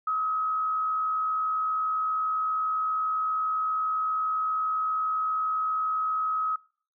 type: tone with frequency modulation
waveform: sine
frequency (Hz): 1275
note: D#6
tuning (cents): +42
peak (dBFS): -24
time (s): 0.07-6.56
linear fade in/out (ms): 5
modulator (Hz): 67.5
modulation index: 0.32
effects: noise-tail reverb RT60 0.5 s tail -26 dB re dry

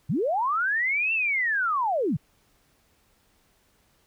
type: linear two-way sweep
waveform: sine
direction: up then down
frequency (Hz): 110 to 2714 to 110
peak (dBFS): -22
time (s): 0.09-2.17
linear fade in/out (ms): 10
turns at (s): 1.13
effects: pink hiss -65 dBFS RMS until 4.06 s

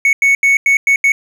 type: tone bursts at uneven times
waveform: triangle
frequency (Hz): 2217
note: C#7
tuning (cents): 0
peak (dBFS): -6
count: 6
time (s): 0.05-0.13 / 0.22-0.35 / 0.43-0.57 / 0.66-0.77 / 0.87-0.96 / 1.04-1.12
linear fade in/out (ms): 2
effects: none

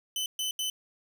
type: tone bursts at uneven times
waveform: sawtooth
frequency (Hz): 3032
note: F#7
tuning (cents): +42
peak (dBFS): -26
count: 3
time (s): 0.16-0.26 / 0.39-0.51 / 0.59-0.7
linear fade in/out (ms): 2
effects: none

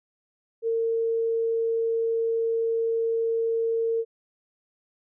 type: tone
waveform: sine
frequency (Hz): 455.9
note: A#4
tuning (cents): -39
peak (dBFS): -22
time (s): 0.62-4.05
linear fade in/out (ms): 50
effects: none

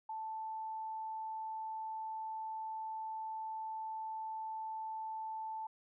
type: tone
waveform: sine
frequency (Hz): 880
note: A5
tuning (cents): 0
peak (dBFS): -39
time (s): 0.09-5.67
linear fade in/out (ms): 5
effects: none

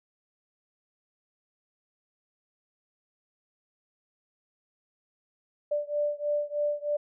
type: beating tone pair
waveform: sine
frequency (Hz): 587.3 / 590.5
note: D5 / D5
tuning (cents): 0 / +9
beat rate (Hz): 3.2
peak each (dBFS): -29 / -30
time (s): 5.71-6.97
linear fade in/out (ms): 10
effects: none

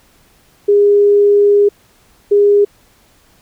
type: tone bursts at uneven times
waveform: sine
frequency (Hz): 408.2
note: G#4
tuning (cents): -30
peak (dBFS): -6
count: 2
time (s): 0.68-1.69 / 2.31-2.65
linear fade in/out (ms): 10
effects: pink hiss -51 dBFS RMS until 3.41 s

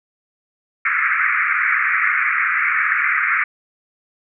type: band-pass noise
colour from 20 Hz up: white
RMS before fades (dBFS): -18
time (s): 0.85-3.44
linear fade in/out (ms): 5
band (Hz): 1200 to 2300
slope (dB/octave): 96
effects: none

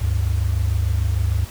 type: tone pair together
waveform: sine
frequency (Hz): 71.33 / 98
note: D2 / G2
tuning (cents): -50 / 0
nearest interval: perfect fourth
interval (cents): 550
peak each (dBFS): -19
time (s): 0.01-1.45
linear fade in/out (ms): 10
effects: tanh soft clip ceiling -10 dBFS + pink hiss -39 dBFS RMS until 1.5 s

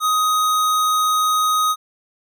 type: tone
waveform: square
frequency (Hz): 1253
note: D#6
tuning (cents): +12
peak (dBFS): -16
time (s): 0-1.76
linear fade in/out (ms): 50
effects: none

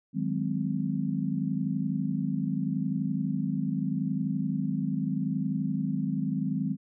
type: chord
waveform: sine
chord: Ab dominant seventh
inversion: second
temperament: just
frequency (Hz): 155.74 / 186.89 / 207.7 / 259.6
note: Eb3 / Gb3 / Ab3 / C4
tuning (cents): +2 / +18 / 0 / -13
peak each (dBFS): -32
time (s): 0.13-6.77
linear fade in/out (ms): 50
effects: none

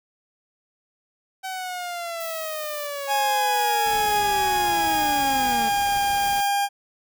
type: linear sweep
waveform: sawtooth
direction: down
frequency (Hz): 764 to 220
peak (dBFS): -25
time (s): 1.43-5.7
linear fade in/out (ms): 20
type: noise with tremolo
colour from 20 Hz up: violet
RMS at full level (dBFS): -37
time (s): 2.2-6.48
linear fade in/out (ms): 5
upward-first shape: square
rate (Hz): 0.75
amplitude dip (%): 45
type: tone with pitch glide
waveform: 40% pulse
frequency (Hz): 830.6 to 805.1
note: G#5 to G5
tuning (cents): 0 to +46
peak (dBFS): -19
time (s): 3.07-6.69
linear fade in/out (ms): 50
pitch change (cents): -54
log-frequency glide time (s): 4.53-5.99
type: noise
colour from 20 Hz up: pink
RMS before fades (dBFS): -38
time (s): 3.86-6.41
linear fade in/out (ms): 5
effects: none

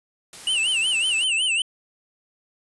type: noise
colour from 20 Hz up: white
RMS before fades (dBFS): -40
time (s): 0.33-1.24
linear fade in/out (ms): 0
type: tone with vibrato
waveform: square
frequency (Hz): 2842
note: F7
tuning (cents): +30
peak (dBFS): -20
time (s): 0.47-1.62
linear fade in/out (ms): 2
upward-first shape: sine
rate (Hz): 5.4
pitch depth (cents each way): 150
effects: resampled to 24000 Hz

